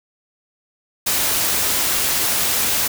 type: noise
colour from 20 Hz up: white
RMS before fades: -19 dBFS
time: 1.06-2.88 s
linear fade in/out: 10 ms
effects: none